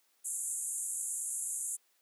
white band-pass noise, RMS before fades -37 dBFS, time 0.24-1.77 s, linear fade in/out 20 ms, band 6900 to 11000 Hz, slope 96 dB/octave, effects white hiss -72 dBFS RMS until 2.01 s + high-pass 300 Hz 12 dB/octave

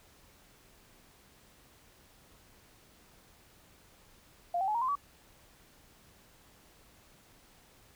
sine tone with pitch steps, 698.5 / 770.6 / 850.1 / 937.8 / 1034.5 / 1141.3 Hz, F5 / G5 / G#5 / A#5 / C6 / D6, 0 / -30 / +40 / +10 / -20 / -50 cents, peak -28 dBFS, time 4.54-4.954 s, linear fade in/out 5 ms, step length 69 ms, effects pink hiss -61 dBFS RMS until 7.95 s

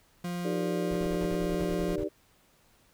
40% pulse tone, 175.9 Hz, F3, 13 cents sharp, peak -31 dBFS, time 0.24-1.96 s, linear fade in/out 5 ms
sine chord, Eb major seventh, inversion none, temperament just, 311.1 / 388.9 / 466.7 / 583.4 Hz, Eb4 / G4 / Bb4 / D5, 0 / -14 / +2 / -12 cents, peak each -34 / -33 / -38 / -36 dBFS, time 0.44-2.09 s, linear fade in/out 20 ms
brown noise bursts, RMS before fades -38 dBFS, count 12, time 0.91-2.04 s, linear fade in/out 5 ms, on 63 ms, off 34 ms
effects pink hiss -64 dBFS RMS until 2.93 s

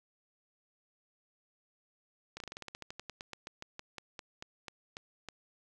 slowing click train, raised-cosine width 0.2 ms, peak -25 dBFS, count 24, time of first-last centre 2.37-5.287 s, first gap 32 ms, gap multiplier 1.11, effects none

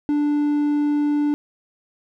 triangle tone, 293.7 Hz, D4, in tune, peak -15 dBFS, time 0.09-1.34 s, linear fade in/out 0 ms, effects none

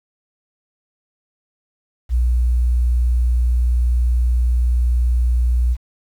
sine tone, 60.5 Hz, B1, 35 cents flat, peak -13 dBFS, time 2.09-5.77 s, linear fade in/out 50 ms, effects 8-bit

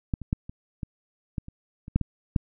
clicks, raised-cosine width 5 ms, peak -13 / -24 / -11 / -25 / -19 / -16 / -28 / -27 / -8 / -15 / -8 dBFS, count 11, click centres 0.138 / 0.217 / 0.329 / 0.495 / 0.832 / 1.382 / 1.484 / 1.881 / 1.96 / 2.013 / 2.362 s, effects none

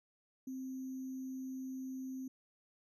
sine tone with sample-and-hold, 261.6 Hz, C4, in tune, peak -40 dBFS, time 0.47-2.28 s, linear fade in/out 5 ms, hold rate 6300 Hz, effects resampled to 32000 Hz

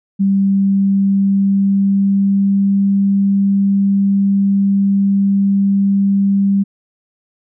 sine tone with pitch glide, 196 to 197.71 Hz, G3 to G3, 0 to +15 cents, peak -10 dBFS, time 0.19-6.64 s, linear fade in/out 20 ms, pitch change +15 cents, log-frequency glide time 0.47-2.79 s, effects none

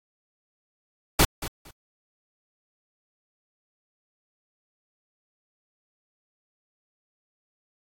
pink noise with echo, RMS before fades -17 dBFS, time 1.19-1.25 s, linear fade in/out 5 ms, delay 230 ms, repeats 2, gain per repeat -15 dB, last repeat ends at 1.71 s, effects AAC 64 kbps

